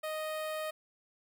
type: tone with notch filter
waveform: sawtooth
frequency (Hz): 622.3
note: D#5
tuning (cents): 0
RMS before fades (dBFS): -37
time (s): 0.03-0.71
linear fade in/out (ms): 10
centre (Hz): 6000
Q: 1.5
effects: none